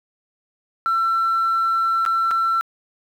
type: tone with dropouts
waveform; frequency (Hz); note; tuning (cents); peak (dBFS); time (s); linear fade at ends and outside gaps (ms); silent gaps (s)
sine; 1345; E6; +34; -15; 0.86-2.61; 0; 2.052-2.062 / 2.309-2.313
effects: tanh soft clip ceiling -14 dBFS + 8-bit